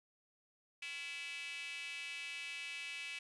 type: tone with high-pass filter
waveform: square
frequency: 153.9 Hz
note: D#3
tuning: 19 cents flat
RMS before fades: -45 dBFS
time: 0.82-3.19 s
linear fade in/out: 5 ms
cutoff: 2500 Hz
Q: 7
effects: resampled to 24000 Hz + 12-bit